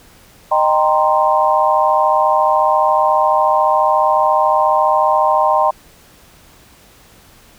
sine chord, C minor seventh, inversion first, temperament equal with one note detuned, 616.2 / 784 / 932.3 / 1046.5 Hz, Eb5 / G5 / Bb5 / C6, -17 / 0 / 0 / 0 cents, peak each -16 dBFS, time 0.51-5.71 s, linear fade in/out 10 ms, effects pink hiss -46 dBFS RMS until 7.58 s

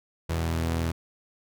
sawtooth tone pair together, 82.41 / 124.19 Hz, E2 / B2, 0 / +10 cents, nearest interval perfect fifth, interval 710 cents, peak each -22 / -30 dBFS, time 0.29-0.92 s, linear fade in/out 10 ms, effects none

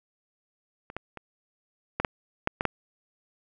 clicks, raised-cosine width 0.5 ms, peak -25 / -18 / -24 / -11 / -8 / -8 / -11 / -8 dBFS, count 8, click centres 0.901 / 0.966 / 1.173 / 2 / 2.048 / 2.474 / 2.609 / 2.653 s, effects none

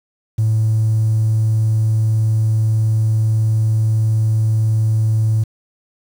triangle tone, 109.8 Hz, A2, 3 cents flat, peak -9 dBFS, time 0.38-5.44 s, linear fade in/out 10 ms, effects tanh soft clip ceiling -9 dBFS + 7-bit

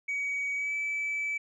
sine tone with pitch glide, 2261 to 2306 Hz, C#7 to D7, +34 to -32 cents, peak -27 dBFS, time 0.08-1.38 s, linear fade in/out 10 ms, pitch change +34 cents, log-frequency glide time 0.55-0.74 s, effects tanh soft clip ceiling -27 dBFS

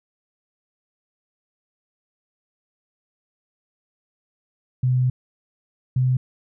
sine tone pair in turn, 126.9 / 128 Hz, B2 / C3, +47 / -38 cents, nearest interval unison, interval 15 cents, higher second, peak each -16 dBFS, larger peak neither, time 4.83-5.1 / 5.96-6.17 s, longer first, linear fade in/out 5 ms, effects none

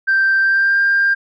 sine tone with pitch glide, 1568 to 1596.3 Hz, G6 to G6, 0 to +31 cents, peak -10 dBFS, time 0.07-1.15 s, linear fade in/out 20 ms, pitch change +31 cents, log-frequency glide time 0.4-0.79 s, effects tanh soft clip ceiling -8 dBFS

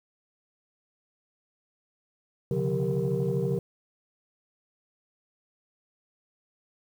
sine tone cluster, 132.5 / 145.3 / 180.1 / 393.9 / 466 Hz, C3 / D3 / F#3 / G4 / A#4, +22 / -18 / -46 / +8 / -1 cents, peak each -30 dBFS, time 2.51-3.59 s, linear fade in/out 2 ms, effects tanh soft clip ceiling -18 dBFS + 9-bit

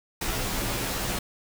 pink noise with comb filter, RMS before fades -29 dBFS, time 0.21-1.19 s, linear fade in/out 5 ms, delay 13 ms, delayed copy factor -0.85, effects none

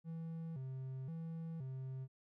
triangle tone with vibrato, 146.83 Hz, D3, in tune, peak -40 dBFS, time 0.04-2.08 s, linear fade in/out 50 ms, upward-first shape square, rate 0.96 Hz, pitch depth 190 cents each way, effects none

